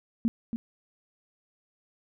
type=tone with echo; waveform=sine; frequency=230 Hz; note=A#3; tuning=23 cents flat; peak=-21 dBFS; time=0.25-0.28 s; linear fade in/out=0 ms; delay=280 ms; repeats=1; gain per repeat=-7 dB; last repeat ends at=0.56 s; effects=none